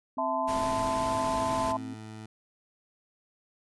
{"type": "tone", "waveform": "sine", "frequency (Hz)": 261.6, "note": "C4", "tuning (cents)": 0, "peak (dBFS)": -36, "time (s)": [0.17, 1.94], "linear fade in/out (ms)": 2}
{"type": "chord", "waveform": "sine", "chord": "A minor", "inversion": "second", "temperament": "equal with one note detuned", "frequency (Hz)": [659.3, 880, 1026.7], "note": ["E5", "A5", "C6"], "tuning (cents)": [0, 0, -33], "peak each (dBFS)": -31, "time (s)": [0.18, 1.77], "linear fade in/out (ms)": 5}
{"type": "noise", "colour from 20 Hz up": "pink", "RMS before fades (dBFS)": -38, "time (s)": [0.47, 1.73], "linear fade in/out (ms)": 20}
{"type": "tone with pitch glide", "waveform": "20% pulse", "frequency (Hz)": [108, 109.07], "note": ["A2", "A2"], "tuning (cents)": [-32, -15], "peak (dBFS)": -36, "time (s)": [0.55, 2.26], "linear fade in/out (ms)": 5, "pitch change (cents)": 17, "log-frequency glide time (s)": [1.1, 1.75]}
{"effects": ["resampled to 24000 Hz"]}